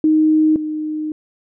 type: tone pair in turn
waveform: sine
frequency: 311.1 / 307.7 Hz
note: D#4 / D#4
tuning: 0 / -19 cents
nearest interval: unison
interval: 19 cents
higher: first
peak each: -10 / -20 dBFS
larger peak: first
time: 0.04-0.56 / 0.56-1.12 s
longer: second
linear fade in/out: 2 ms
effects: none